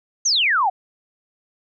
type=exponential sweep; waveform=sine; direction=down; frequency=6645 to 710 Hz; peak=-15 dBFS; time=0.25-0.7 s; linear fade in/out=10 ms; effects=none